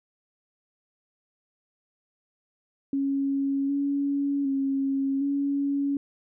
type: tone with pitch steps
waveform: sine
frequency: 275.7 / 281.4 / 272.5 / 280.8 Hz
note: C#4 / C#4 / C#4 / C#4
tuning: -9 / +26 / -29 / +22 cents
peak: -23 dBFS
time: 2.93-5.97 s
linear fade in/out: 2 ms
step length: 760 ms
effects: none